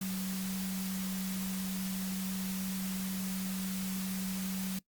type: tone in noise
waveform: sine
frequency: 189 Hz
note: F#3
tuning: 37 cents sharp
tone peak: -34 dBFS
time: 0.01-4.79 s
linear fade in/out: 5 ms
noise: white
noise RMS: -42 dBFS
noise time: 0.01-4.79 s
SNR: +5 dB
effects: noise-tail reverb RT60 0.1 s tail -21 dB re dry + Opus 48 kbps